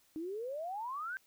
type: exponential sweep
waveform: sine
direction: up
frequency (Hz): 304.7 to 1592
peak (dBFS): -37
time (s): 0.16-1.17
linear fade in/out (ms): 0
effects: white hiss -69 dBFS RMS until 1.26 s